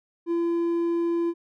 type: tone with hard clipping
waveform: sine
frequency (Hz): 339.2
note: E4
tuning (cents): +50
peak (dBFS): -23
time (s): 0.26-1.34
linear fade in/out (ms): 50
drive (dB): 3
effects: none